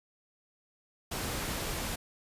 pink noise, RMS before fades -35 dBFS, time 1.11-1.96 s, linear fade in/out 10 ms, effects resampled to 32000 Hz

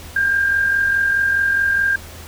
sine tone with amplitude modulation, 1600 Hz, G6, 35 cents sharp, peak -12 dBFS, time 0.16-1.96 s, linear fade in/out 5 ms, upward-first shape sine, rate 44.8 Hz, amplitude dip 45%, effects added 81 Hz sine -37 dBFS peak until 2.27 s + pink hiss -38 dBFS RMS until 2.27 s

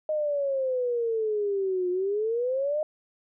sine exponential two-way sweep, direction down then up, 622.3 to 355.9 to 622.3 Hz, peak -24 dBFS, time 0.09-2.83 s, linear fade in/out 2 ms, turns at 1.9 s, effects none

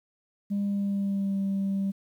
sine tone with pitch glide, 201.5 to 195.65 Hz, G3 to G3, +48 to -3 cents, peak -23 dBFS, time 0.5-1.92 s, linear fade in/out 20 ms, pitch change -51 cents, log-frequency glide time 0.63-1.39 s, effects tanh soft clip ceiling -23 dBFS + 10-bit

